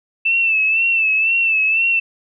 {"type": "tone with vibrato", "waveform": "sine", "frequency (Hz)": 2652, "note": "E7", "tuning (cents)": 10, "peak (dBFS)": -13, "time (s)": [0.25, 2], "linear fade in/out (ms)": 10, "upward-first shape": "sine", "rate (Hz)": 2, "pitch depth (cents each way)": 54, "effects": []}